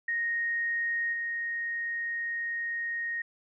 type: tone with level steps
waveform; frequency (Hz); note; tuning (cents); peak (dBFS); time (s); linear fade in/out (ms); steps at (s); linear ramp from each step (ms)
sine; 1864.7; A#6; 0; -27 / -30; 0.08-3.22; 5; 1.12; 20
effects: none